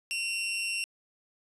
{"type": "tone with amplitude modulation", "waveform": "sawtooth", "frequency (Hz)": 2738, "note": "F7", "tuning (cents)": -35, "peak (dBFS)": -24, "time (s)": [0.11, 0.84], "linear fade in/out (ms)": 0, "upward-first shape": "sine", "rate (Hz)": 201, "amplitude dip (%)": 50, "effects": ["resampled to 24000 Hz", "11-bit"]}